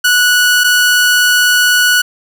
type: tone pair in turn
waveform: sawtooth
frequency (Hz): 1472 / 1472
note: F#6 / F#6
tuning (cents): -9 / -9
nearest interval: unison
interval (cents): 0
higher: neither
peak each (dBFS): -4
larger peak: neither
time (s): 0.04-0.64 / 0.64-2.02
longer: second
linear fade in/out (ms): 10
effects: none